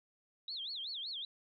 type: tone with vibrato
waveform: sine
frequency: 3729 Hz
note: A#7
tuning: in tune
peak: -39 dBFS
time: 0.48-1.25 s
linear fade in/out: 2 ms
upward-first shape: sine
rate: 5.3 Hz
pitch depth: 300 cents each way
effects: none